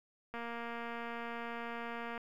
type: click train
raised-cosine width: 0.5 ms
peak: -28 dBFS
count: 431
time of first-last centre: 0.34-2.178 s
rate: 234 Hz
effects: 11-bit